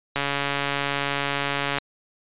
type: click train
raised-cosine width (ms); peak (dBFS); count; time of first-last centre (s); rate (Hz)
0.3; -8; 230; 0.16-1.784; 141
effects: resampled to 8000 Hz